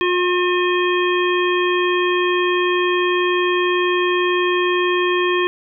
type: harmonic tone with a mistuned harmonic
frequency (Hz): 357.8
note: F4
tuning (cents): +42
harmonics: 1 / 3 / 5 / 7 / 9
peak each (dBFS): -17 / -22 / -24 / -25 / -27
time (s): 0.01-5.47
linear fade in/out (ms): 0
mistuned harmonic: 5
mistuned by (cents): +15
effects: none